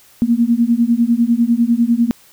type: beating tone pair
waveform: sine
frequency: 230 / 240 Hz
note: A#3 / B3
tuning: -23 / -49 cents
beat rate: 10 Hz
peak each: -14 dBFS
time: 0.22-2.11 s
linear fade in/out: 0 ms
effects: white hiss -48 dBFS RMS until 2.32 s